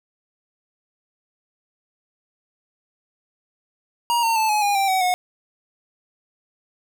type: tone with pitch steps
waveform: square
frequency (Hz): 946 / 911.1 / 877.6 / 845.2 / 814.1 / 784.1 / 755.2 / 727.4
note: A#5 / A#5 / A5 / G#5 / G#5 / G5 / F#5 / F#5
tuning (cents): +25 / -40 / -5 / +30 / -35 / 0 / +35 / -30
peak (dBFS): -18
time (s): 4.1-5.14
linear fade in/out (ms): 0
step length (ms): 130
effects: none